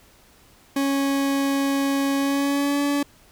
40% pulse tone with pitch glide, 276.2 to 285.4 Hz, C#4 to D4, -6 to -49 cents, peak -19 dBFS, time 0.76-3.03 s, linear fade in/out 5 ms, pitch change +57 cents, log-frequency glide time 2.17-2.81 s, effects pink hiss -54 dBFS RMS until 3.31 s

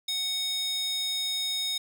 square tone with high-pass filter, 744 Hz, F#5, 9 cents sharp, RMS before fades -30 dBFS, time 0.08-1.78 s, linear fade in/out 5 ms, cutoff 3900 Hz, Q 4.9, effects none

